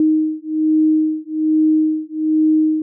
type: beating tone pair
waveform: sine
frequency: 311.1 / 312.3 Hz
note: D#4 / D#4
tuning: 0 / +7 cents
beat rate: 1.2 Hz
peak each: -16 dBFS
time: 0-2.82 s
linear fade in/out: 2 ms
effects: none